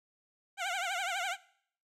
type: tone with vibrato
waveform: 15% pulse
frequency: 740 Hz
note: F#5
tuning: in tune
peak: -26 dBFS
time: 0.57-1.37 s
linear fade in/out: 50 ms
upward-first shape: triangle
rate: 12 Hz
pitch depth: 160 cents each way
effects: noise-tail reverb RT60 0.6 s tail -19 dB re dry + low-pass 9000 Hz 12 dB/octave